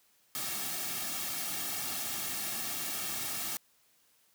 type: noise with comb filter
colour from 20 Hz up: white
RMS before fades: -36 dBFS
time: 0.35-3.57 s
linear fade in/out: 0 ms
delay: 2 ms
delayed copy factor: -0.65
effects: white hiss -68 dBFS RMS until 4.34 s + high-pass 60 Hz 12 dB/octave